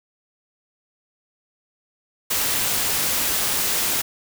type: noise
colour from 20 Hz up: white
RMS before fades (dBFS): -22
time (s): 2.3-4.02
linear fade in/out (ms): 10
effects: none